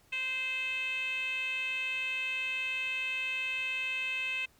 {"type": "tone with band-pass filter", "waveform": "10% pulse", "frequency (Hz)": 519, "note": "C5", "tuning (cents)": -14, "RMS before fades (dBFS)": -34, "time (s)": [0.12, 4.46], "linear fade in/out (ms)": 10, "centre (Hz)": 2600, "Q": 6.2, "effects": ["pink hiss -65 dBFS RMS until 4.59 s"]}